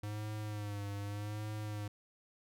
square tone with vibrato, 103.9 Hz, G#2, 1 cent sharp, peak -39 dBFS, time 0.03-1.88 s, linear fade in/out 5 ms, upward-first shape sine, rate 0.84 Hz, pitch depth 51 cents each way, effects none

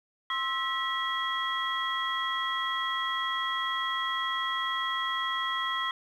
sine tone cluster, 1058 / 1316 / 1943 / 3293 Hz, C6 / E6 / B6 / G#7, +19 / -3 / -29 / -15 cents, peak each -32 / -34 / -33 / -33 dBFS, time 0.3-5.91 s, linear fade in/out 2 ms, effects tanh soft clip ceiling -18 dBFS + 10-bit

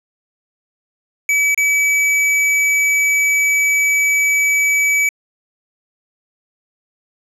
square tone with dropouts, 2290 Hz, D7, 44 cents flat, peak -13 dBFS, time 1.29-5.09 s, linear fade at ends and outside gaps 2 ms, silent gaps 1.546-1.576 s, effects low-pass 12000 Hz 12 dB/octave

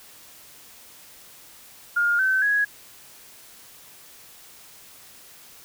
sine tone with pitch steps, 1416 / 1535.3 / 1664.6 Hz, F6 / G6 / G#6, +23 / -36 / +4 cents, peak -18 dBFS, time 1.96-2.65 s, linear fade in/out 10 ms, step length 230 ms, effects white hiss -48 dBFS RMS until 5.64 s

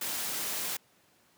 white noise, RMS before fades -34 dBFS, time 0.01-0.77 s, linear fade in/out 5 ms, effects pink hiss -65 dBFS RMS until 1.37 s + high-pass 150 Hz 12 dB/octave

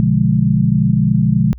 sine chord, B diminished seventh, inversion none, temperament equal, 123.47 / 146.83 / 174.61 / 207.7 Hz, B2 / D3 / F3 / Ab3, 0 / 0 / 0 / 0 cents, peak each -16 dBFS, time 0-1.53 s, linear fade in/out 0 ms, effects added 60 Hz sine -31 dBFS peak until 1.58 s

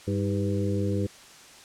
harmonic tone with a mistuned harmonic, 99.3 Hz, G2, 23 cents sharp, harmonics 1 / 2 / 3 / 4 / 5, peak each -27 / -30 / -32 / -33 / -34 dBFS, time 0.07-1.07 s, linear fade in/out 10 ms, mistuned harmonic 3, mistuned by +77 cents, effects white hiss -49 dBFS RMS until 1.64 s + low-pass 8000 Hz 12 dB/octave

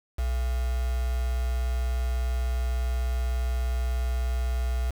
sine tone with quantisation, 61.74 Hz, B1, in tune, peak -24 dBFS, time 0.18-4.91 s, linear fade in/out 10 ms, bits 6, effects none

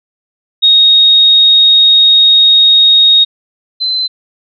sine tone pair in turn, 3740 / 4062 Hz, A#7 / B7, +5 / +48 cents, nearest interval minor second, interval 143 cents, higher second, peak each -3 / -11 dBFS, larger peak first, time 0.62-3.25 / 3.8-4.08 s, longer first, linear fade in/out 20 ms, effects none

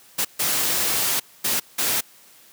white noise bursts at uneven times, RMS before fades -22 dBFS, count 4, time 0.18-0.25 / 0.39-1.2 / 1.44-1.6 / 1.78-2.01 s, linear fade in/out 10 ms, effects white hiss -51 dBFS RMS until 2.52 s + high-pass 100 Hz 12 dB/octave

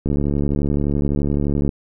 click train, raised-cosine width 3 ms, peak -8 dBFS, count 118, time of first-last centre 0.06-1.692 s, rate 71.7 Hz, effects none

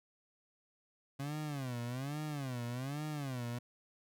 30% pulse tone with vibrato, 135 Hz, C#3, 45 cents flat, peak -35 dBFS, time 1.19-3.59 s, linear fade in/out 10 ms, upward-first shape sine, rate 1.2 Hz, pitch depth 220 cents each way, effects none

